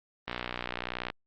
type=click train; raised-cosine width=0.3 ms; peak=-16 dBFS; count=51; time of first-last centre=0.28-1.101 s; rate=60.9 Hz; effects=low-pass 4000 Hz 12 dB/octave + Opus 32 kbps